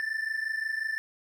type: tone pair together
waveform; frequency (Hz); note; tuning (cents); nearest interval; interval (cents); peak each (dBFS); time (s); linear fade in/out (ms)
triangle; 1763 / 1788.6; A6 / A6; +3 / +28; unison; 25; -29 / -32; 0-0.98; 0
effects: none